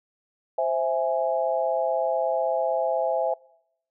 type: chord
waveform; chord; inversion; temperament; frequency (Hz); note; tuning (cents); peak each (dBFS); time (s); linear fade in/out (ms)
sine; C augmented; none; equal; 523.3 / 659.3 / 830.6; C5 / E5 / G#5; 0 / 0 / 0; -26 / -24 / -28; 0.58-3.34; 5
effects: noise-tail reverb RT60 0.8 s tail -25 dB re dry